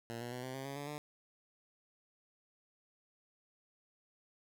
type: tone with pitch steps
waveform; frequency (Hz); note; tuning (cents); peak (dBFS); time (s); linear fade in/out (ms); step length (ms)
10% pulse; 116.54 / 120.65 / 124.9 / 129.31 / 133.87 / 138.59 / 143.48 / 148.54; A#2 / B2 / B2 / C3 / C3 / C#3 / D3 / D3; 0 / -40 / +20 / -20 / +40 / 0 / -40 / +20; -33; 0.1-0.98; 0; 110
effects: none